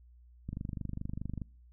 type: click train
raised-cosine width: 5 ms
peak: -25 dBFS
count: 24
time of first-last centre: 0.49-1.417 s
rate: 24.8 Hz
effects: noise-tail reverb RT60 0.5 s tail -26 dB re dry + added 60 Hz sine -55 dBFS peak until 1.72 s